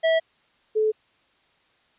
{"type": "tone pair in turn", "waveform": ["square", "sine"], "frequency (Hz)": [650, 432.9], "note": ["E5", "A4"], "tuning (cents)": [-24, -28], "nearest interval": "perfect fifth", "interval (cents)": 704, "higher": "first", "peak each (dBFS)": -18, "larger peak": "neither", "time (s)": [[0.03, 0.2], [0.75, 0.92]], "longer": "neither", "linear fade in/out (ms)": 20, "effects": ["white hiss -63 dBFS RMS until 1.98 s", "resampled to 8000 Hz"]}